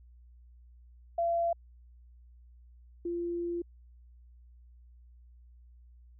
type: tone pair in turn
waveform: sine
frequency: 680 / 344.7 Hz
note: F5 / F4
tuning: -46 / -23 cents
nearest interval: octave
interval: 1177 cents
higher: first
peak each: -26 / -31 dBFS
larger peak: first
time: 1.18-1.53 / 3.05-3.62 s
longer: second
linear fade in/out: 5 ms
effects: added 60 Hz sine -53 dBFS peak until 6.19 s